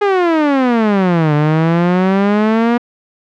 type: exponential two-way sweep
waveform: sawtooth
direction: down then up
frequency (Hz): 417.8 to 146.83 to 241.7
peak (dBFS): -6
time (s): 0.01-2.78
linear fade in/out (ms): 10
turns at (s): 1.34
effects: low-pass 2000 Hz 12 dB/octave